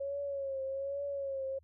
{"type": "tone with vibrato", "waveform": "sine", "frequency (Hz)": 550, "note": "C#5", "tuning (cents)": -14, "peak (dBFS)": -34, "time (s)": [0, 1.59], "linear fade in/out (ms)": 10, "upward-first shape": "triangle", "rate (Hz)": 1.2, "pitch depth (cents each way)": 60, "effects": ["added 79 Hz sine -62 dBFS peak until 1.63 s"]}